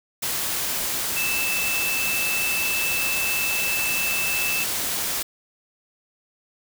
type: tone in noise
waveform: sine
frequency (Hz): 2637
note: E7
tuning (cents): 0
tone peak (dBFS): -24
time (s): 1.16-4.64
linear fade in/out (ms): 10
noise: white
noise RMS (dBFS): -26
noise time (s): 0.22-5.23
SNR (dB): -1
effects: none